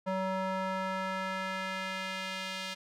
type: tone with band-pass filter sweep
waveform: square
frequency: 189.1 Hz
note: F#3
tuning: 38 cents sharp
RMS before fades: -35 dBFS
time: 0.06-2.75 s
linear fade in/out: 20 ms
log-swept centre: 750 to 3400 Hz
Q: 1.1
effects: none